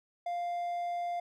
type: tone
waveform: triangle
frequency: 698.5 Hz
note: F5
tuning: in tune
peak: -30 dBFS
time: 0.26-1.2 s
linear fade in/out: 5 ms
effects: none